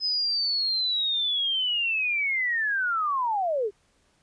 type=linear sweep; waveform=sine; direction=down; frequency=5100 to 381.6 Hz; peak=-23 dBFS; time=0-3.71 s; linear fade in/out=50 ms; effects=pink hiss -66 dBFS RMS until 4.22 s + resampled to 22050 Hz